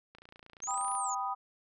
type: click train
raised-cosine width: 0.3 ms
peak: -36 dBFS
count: 24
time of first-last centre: 0.15-0.951 s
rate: 28.7 Hz
type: linear two-way sweep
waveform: sine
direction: up then down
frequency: 6240 to 9956 to 6330 Hz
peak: -36 dBFS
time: 0.62-1.15 s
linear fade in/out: 10 ms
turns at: 0.93 s
type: chord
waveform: sine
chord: G augmented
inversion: none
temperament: equal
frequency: 784 / 987.8 / 1244.5 Hz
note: G5 / B5 / D#6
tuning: 0 / 0 / 0 cents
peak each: -36 dBFS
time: 0.67-1.35 s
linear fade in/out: 20 ms
effects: none